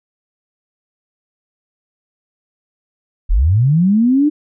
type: linear sweep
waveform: sine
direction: up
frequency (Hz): 32.35 to 306.5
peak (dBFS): -9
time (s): 3.29-4.3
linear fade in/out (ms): 20
effects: none